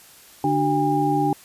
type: tone cluster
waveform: sine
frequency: 146.7 / 296.9 / 376.9 / 808 Hz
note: D3 / D4 / F#4 / G#5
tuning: -2 / +19 / +32 / -48 cents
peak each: -26 / -22 / -26 / -21 dBFS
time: 0.44-1.33 s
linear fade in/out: 2 ms
effects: white hiss -48 dBFS RMS until 1.44 s + resampled to 32000 Hz